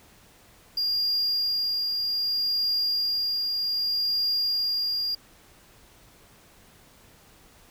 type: tone with tremolo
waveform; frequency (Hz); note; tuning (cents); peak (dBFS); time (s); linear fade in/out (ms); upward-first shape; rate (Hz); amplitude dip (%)
triangle; 4813; D8; +42; -21; 0.77-5.15; 5; triangle; 0.64; 30
effects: pink hiss -55 dBFS RMS until 7.7 s